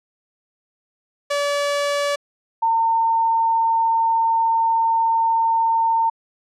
sawtooth / sine tone pair in turn, 574 / 908.3 Hz, D5 / A#5, -40 / -45 cents, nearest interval minor sixth, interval 795 cents, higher second, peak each -15 dBFS, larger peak neither, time 1.3-2.16 / 2.62-6.1 s, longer second, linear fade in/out 10 ms, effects low-pass 8000 Hz 12 dB/octave

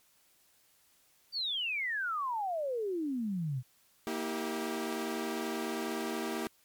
sine exponential sweep, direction down, 4719 to 119.8 Hz, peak -31 dBFS, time 1.32-3.63 s, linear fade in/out 50 ms
sawtooth chord, E diminished, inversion second, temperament equal with one note detuned, 233.1 / 321.9 / 392 Hz, Bb3 / E4 / G4, 0 / -41 / 0 cents, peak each -34 dBFS, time 4.07-6.47 s, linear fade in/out 0 ms
effects white hiss -67 dBFS RMS until 6.64 s + MP3 96 kbps

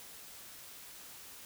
silence, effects white hiss -51 dBFS RMS until 1.45 s

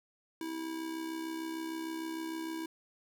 square tone with amplitude modulation, 324.7 Hz, E4, 26 cents flat, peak -35 dBFS, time 0.41-2.66 s, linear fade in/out 2 ms, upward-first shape sine, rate 66.6 Hz, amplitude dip 50%, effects none

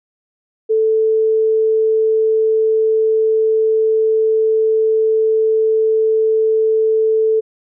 sine tone, 440 Hz, A4, in tune, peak -11 dBFS, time 0.69-7.41 s, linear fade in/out 20 ms, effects none

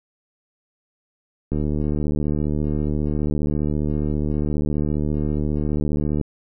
click train, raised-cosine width 3 ms, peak -11 dBFS, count 352, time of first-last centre 1.52-6.213 s, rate 74.8 Hz, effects none

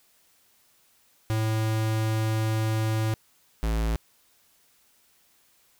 square tone pair in turn, 110 / 55.24 Hz, A2 / A1, 0 / +8 cents, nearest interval octave, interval 1192 cents, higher first, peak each -24 dBFS, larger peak neither, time 1.3-3.14 / 3.63-3.96 s, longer first, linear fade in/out 0 ms, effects white hiss -63 dBFS RMS until 5.79 s

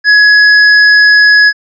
square tone, 1682 Hz, G#6, 22 cents sharp, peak -3 dBFS, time 0.04-1.53 s, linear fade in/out 50 ms, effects resampled to 16000 Hz

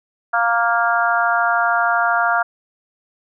harmonic tone, 233.1 Hz, A#3, in tune, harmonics 3 / 4 / 5 / 6 / 7, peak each -19 / -23 / -23 / -18 / -25 dBFS, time 0.33-2.43 s, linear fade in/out 10 ms, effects none

